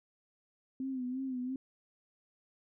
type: tone with vibrato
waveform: sine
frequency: 257.8 Hz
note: C4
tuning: 26 cents flat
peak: -34 dBFS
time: 0.8-1.56 s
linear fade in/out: 2 ms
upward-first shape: sine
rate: 2.9 Hz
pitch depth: 66 cents each way
effects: none